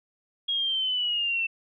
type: linear sweep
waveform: sine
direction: down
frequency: 3295 to 2666 Hz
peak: -24 dBFS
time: 0.48-1.47 s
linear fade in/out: 10 ms
effects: none